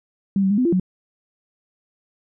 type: tone with pitch steps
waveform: sine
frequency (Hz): 196.2 / 191.9 / 203.8 / 253 / 341.2 / 184.4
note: G3 / G3 / G#3 / B3 / F4 / F#3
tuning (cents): +2 / -37 / -32 / +42 / -40 / -6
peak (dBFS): -15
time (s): 0.36-0.798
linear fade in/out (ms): 2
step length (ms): 73
effects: none